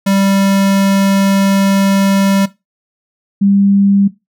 square / sine tone pair in turn, 196 / 198.74 Hz, G3 / G3, 0 / +24 cents, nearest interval unison, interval 24 cents, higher second, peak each -10 / -7 dBFS, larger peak second, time 0.06-2.46 / 3.41-4.08 s, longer first, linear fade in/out 10 ms, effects noise-tail reverb RT60 0.2 s tail -17 dB re dry

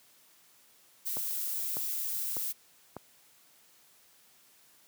violet noise, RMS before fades -34 dBFS, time 1.05-2.53 s, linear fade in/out 20 ms
click train, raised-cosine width 1 ms, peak -25 dBFS, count 4, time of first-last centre 1.17-2.966 s, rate 1.67 Hz
effects white hiss -62 dBFS RMS until 4.87 s + high-pass 100 Hz 12 dB/octave

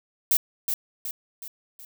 violet noise with echo, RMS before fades -20 dBFS, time 0.31-0.37 s, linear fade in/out 2 ms, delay 370 ms, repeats 4, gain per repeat -6 dB, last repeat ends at 1.85 s, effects none

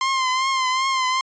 sawtooth tone with vibrato, 1046.5 Hz, C6, in tune, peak -15 dBFS, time 0.01-1.21 s, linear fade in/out 2 ms, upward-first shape triangle, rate 2.6 Hz, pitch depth 56 cents each way, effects resampled to 16000 Hz

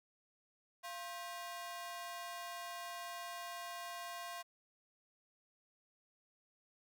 sawtooth ring-modulated tone, 879 Hz, A5, 2 cents flat, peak -37 dBFS, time 0.83-4.43 s, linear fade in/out 20 ms, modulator 187 Hz, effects none

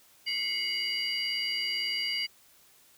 sine tone cluster, 2066 / 2184 / 2919 / 4735 Hz, C7 / C#7 / F#7 / D8, -22 / -26 / -24 / +13 cents, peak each -38 / -34 / -32 / -31 dBFS, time 0.26-2.27 s, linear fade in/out 20 ms, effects tanh soft clip ceiling -23 dBFS + white hiss -60 dBFS RMS until 2.97 s

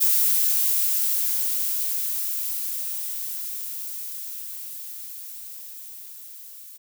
violet noise with level ramp, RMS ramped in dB -19 to -43 dBFS, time 0-6.78 s, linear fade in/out 20 ms, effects none

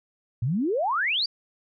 sine exponential sweep, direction up, 107.6 to 4888 Hz, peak -22 dBFS, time 0.42-1.26 s, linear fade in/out 5 ms, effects none

